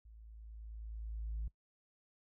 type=tone with level ramp; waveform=sine; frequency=54.7 Hz; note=A1; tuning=9 cents flat; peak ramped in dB=-54 to -34 dBFS; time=0.05-1.48 s; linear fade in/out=5 ms; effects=noise-tail reverb RT60 0.1 s tail -21 dB re dry + tanh soft clip ceiling -34 dBFS